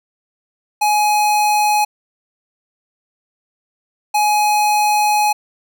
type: tone pair in turn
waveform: square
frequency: 840 / 840 Hz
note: G#5 / G#5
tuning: +19 / +19 cents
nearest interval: unison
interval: 0 cents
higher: neither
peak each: -13 dBFS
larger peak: neither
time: 0.81-1.85 / 4.14-5.33 s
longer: second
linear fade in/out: 10 ms
effects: none